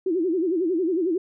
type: tone with vibrato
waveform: sine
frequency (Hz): 348.4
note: F4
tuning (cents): -4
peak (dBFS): -20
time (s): 0.06-1.18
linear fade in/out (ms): 5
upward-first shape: sine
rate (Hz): 11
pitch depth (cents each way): 170
effects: none